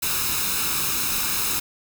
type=noise with comb filter; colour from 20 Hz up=white; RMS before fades=-24 dBFS; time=0.02-1.6 s; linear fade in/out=10 ms; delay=0.77 ms; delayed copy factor=+0.65; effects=none